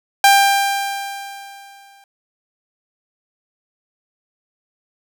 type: tone with exponential decay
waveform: sawtooth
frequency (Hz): 794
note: G5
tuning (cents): +22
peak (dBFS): -3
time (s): 0.24-2.04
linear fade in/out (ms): 2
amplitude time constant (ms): 390
effects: none